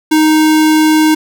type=tone; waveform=square; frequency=311.1 Hz; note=D#4; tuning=in tune; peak=-7 dBFS; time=0.11-1.15 s; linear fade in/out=10 ms; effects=none